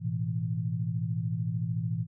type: chord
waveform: sine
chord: A suspended second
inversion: none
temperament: equal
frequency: 110 / 123.47 / 164.81 Hz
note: A2 / B2 / E3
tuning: 0 / 0 / 0 cents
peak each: -32 / -33 / -32 dBFS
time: 0-2.07 s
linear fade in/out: 50 ms
effects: none